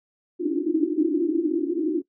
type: band-pass noise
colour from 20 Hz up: pink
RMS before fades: -23 dBFS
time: 0.39-2.02 s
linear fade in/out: 20 ms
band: 290 to 350 Hz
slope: 96 dB/octave
effects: noise-tail reverb RT60 0.1 s tail -17 dB re dry